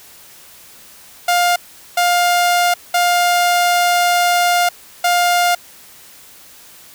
sawtooth tone bursts at uneven times, 705 Hz, F5, 16 cents sharp, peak -8 dBFS, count 4, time 1.28-1.56 / 1.97-2.74 / 2.94-4.69 / 5.04-5.55 s, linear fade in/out 5 ms, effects white hiss -42 dBFS RMS until 6.94 s

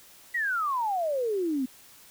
sine exponential sweep, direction down, 1975.5 to 247.9 Hz, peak -25 dBFS, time 0.34-1.66 s, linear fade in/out 10 ms, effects white hiss -53 dBFS RMS until 2.1 s

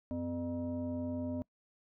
sine tone with frequency modulation, 255.4 Hz, C4, 42 cents flat, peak -34 dBFS, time 0.11-1.42 s, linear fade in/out 0 ms, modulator 348 Hz, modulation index 0.86, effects noise-tail reverb RT60 0.1 s tail -23 dB re dry

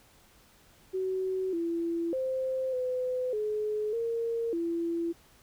sine tone with pitch steps, 376.2 / 336.4 / 522 / 506 / 424.9 / 461.7 / 336.8 Hz, F#4 / E4 / C5 / B4 / G#4 / A#4 / E4, +29 / +35 / -4 / +42 / +40 / -17 / +37 cents, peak -28 dBFS, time 0.93-5.13 s, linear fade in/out 20 ms, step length 600 ms, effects pink hiss -60 dBFS RMS until 5.42 s

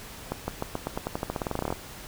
accelerating click train, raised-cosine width 1 ms, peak -14 dBFS, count 21, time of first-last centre 0.32-1.725 s, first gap 160 ms, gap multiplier 0.9, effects pink hiss -43 dBFS RMS until 2.07 s

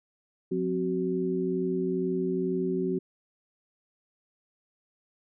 sine tone cluster, 179 / 261.2 / 373.5 Hz, F3 / C4 / F#4, +43 / -3 / +16 cents, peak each -31 / -32 / -28 dBFS, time 0.51-2.99 s, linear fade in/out 10 ms, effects none

